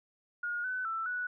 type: tone with pitch steps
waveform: sine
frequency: 1432 / 1507 / 1330 / 1475 Hz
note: F6 / F#6 / E6 / F#6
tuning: +43 / +31 / +15 / -6 cents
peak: -32 dBFS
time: 0.43-1.27 s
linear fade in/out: 5 ms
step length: 210 ms
effects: none